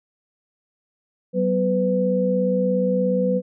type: tone cluster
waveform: sine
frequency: 187.8 / 244.8 / 501 Hz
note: F#3 / B3 / B4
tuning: +26 / -15 / +25 cents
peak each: -21 / -28 / -20 dBFS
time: 1.33-3.42 s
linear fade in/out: 50 ms
effects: none